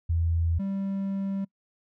sine / triangle tone pair in turn, 83.4 / 195.52 Hz, E2 / G3, +21 / -4 cents, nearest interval octave + minor third, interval 1475 cents, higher second, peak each -22 / -25 dBFS, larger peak first, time 0.09-0.59 / 0.59-1.45 s, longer second, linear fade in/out 10 ms, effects noise-tail reverb RT60 0.1 s tail -25 dB re dry

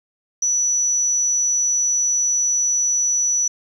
sine tone, 5920 Hz, F#8, in tune, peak -16 dBFS, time 0.42-3.48 s, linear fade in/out 5 ms, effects 8-bit

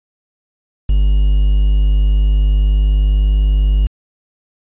triangle tone with quantisation, 50.1 Hz, G1, 38 cents sharp, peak -7 dBFS, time 0.89-3.87 s, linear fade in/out 5 ms, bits 6, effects resampled to 8000 Hz

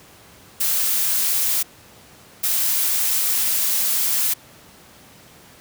blue noise bursts at uneven times, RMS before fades -20 dBFS, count 2, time 0.6-1.63 / 2.43-4.34 s, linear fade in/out 10 ms, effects pink hiss -47 dBFS RMS until 5.6 s + high-pass 80 Hz 12 dB/octave

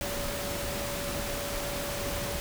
sine tone in noise, 571 Hz, D5, 49 cents flat, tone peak -37 dBFS, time 0.01-2.4 s, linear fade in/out 0 ms, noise pink, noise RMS -34 dBFS, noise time 0.01-2.4 s, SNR -6 dB, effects none

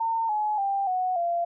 sine tone with pitch steps, 908 / 847.2 / 790.5 / 737.5 / 688.1 Hz, A#5 / G#5 / G5 / F#5 / F5, -46 / +34 / +14 / -6 / -26 cents, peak -23 dBFS, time 0-1.45 s, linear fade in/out 10 ms, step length 290 ms, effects none

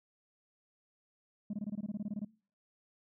sine tone bursts, 207.7 Hz, G#3, in tune, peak -32 dBFS, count 14, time 1.5-2.249 s, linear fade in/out 5 ms, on 34 ms, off 21 ms, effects noise-tail reverb RT60 0.4 s tail -24 dB re dry + tanh soft clip ceiling -33 dBFS

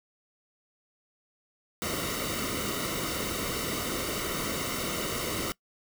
pink noise with comb filter, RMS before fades -32 dBFS, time 1.82-5.52 s, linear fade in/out 0 ms, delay 1.2 ms, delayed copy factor -0.7, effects noise-tail reverb RT60 0.1 s tail -22 dB re dry

